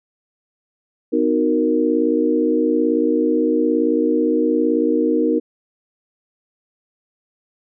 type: chord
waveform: sine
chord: B major seventh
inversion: none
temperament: equal with one note detuned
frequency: 253.3 / 311.1 / 370 / 466.2 Hz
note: B3 / D#4 / F#4 / A#4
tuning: +44 / 0 / 0 / 0 cents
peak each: -21 / -18 / -24 / -19 dBFS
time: 1.12-5.4 s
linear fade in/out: 20 ms
effects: none